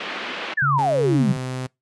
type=band-pass noise; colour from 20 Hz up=white; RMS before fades=-30 dBFS; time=0-0.54 s; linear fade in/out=5 ms; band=210 to 3100 Hz; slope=24 dB/octave
type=exponential sweep; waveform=sine; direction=down; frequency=1813 to 175.7 Hz; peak=-17 dBFS; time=0.57-1.33 s; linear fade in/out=10 ms
type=tone with tremolo; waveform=sine; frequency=140 Hz; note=C#3; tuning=18 cents sharp; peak=-20 dBFS; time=0.62-1.37 s; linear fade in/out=5 ms; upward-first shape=sine; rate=2 Hz; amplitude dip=35%
type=tone with pitch glide; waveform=sawtooth; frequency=138.6 to 128.57 Hz; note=C#3 to C3; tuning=0 to -30 cents; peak=-22 dBFS; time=0.78-1.67 s; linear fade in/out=10 ms; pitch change=-130 cents; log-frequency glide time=1.17-1.27 s
effects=noise-tail reverb RT60 0.2 s tail -25 dB re dry + resampled to 24000 Hz